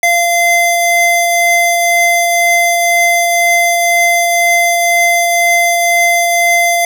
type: tone pair together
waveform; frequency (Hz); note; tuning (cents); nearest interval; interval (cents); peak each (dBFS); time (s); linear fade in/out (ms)
square; 690 / 2068; F5 / C7; -21 / -21; octave + perfect fifth; 1900; -12; 0.03-6.85; 2
effects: none